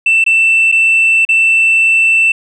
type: tone with dropouts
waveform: sine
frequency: 2669 Hz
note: E7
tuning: 21 cents sharp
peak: -5 dBFS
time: 0.06-2.32 s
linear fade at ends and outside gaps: 5 ms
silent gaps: 0.241-0.263 / 0.717-0.723 / 1.251-1.289 s
effects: tanh soft clip ceiling -4 dBFS